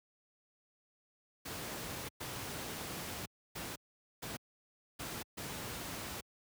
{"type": "noise bursts at uneven times", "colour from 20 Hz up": "pink", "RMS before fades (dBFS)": -42, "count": 6, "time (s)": [[1.45, 2.09], [2.2, 3.26], [3.55, 3.76], [4.22, 4.37], [4.99, 5.23], [5.37, 6.21]], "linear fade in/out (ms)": 10, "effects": ["high-pass 80 Hz 12 dB/octave"]}